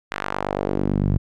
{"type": "tone with band-pass filter sweep", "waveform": "sawtooth", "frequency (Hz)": 49, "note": "G1", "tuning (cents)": 0, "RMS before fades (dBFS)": -23, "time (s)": [0.11, 1.18], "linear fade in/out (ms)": 10, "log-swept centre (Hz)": [1900, 120], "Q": 1.3, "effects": []}